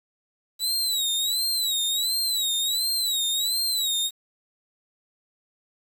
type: tone with vibrato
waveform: sawtooth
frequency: 3909 Hz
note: B7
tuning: 19 cents flat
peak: -20 dBFS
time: 0.59-4.11 s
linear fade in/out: 50 ms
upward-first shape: sine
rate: 1.4 Hz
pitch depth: 120 cents each way
effects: 8-bit